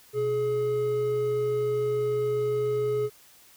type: tone pair together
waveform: triangle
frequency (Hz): 125.11 / 422.4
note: B2 / G#4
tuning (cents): +23 / +29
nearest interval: octave + major sixth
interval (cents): 2106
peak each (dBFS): -32 / -22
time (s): 0.13-3.1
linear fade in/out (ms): 50
effects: white hiss -55 dBFS RMS until 3.56 s